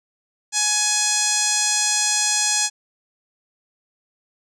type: tone with low-pass filter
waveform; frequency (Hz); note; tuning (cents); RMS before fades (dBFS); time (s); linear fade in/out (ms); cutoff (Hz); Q
5% pulse; 840; G#5; +19; -20; 0.52-2.7; 50; 7200; 2.8
effects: none